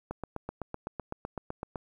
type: click train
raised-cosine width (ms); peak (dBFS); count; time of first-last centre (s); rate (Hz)
1; -21; 14; 0.11-1.758; 7.89
effects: 10-bit